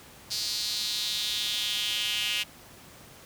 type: tone with high-pass filter sweep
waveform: square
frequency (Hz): 111.7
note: A2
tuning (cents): +27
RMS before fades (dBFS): -30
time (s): 0.3-2.44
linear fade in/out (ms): 20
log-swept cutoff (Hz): 4600 to 2800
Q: 4.4
effects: pink hiss -50 dBFS RMS until 3.25 s + high-pass 60 Hz 12 dB/octave